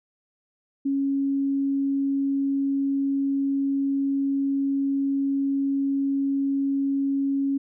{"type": "tone", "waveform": "sine", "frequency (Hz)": 275.8, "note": "C#4", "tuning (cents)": -9, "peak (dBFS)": -21, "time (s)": [0.85, 7.58], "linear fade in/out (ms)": 10, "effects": []}